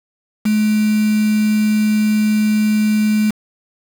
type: tone with quantisation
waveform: sine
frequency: 213.3 Hz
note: G#3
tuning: 46 cents sharp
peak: -12 dBFS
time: 0.45-3.31 s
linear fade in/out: 10 ms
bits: 4
effects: none